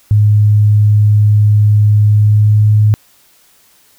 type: tone with pitch glide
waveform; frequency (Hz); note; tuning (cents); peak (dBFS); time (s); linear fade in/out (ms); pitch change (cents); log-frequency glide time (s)
sine; 105 to 106.22; G#2 to G#2; +19 to +39; -5; 0.11-2.94; 0; +20; 2.04-2.75
effects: white hiss -49 dBFS RMS until 3.98 s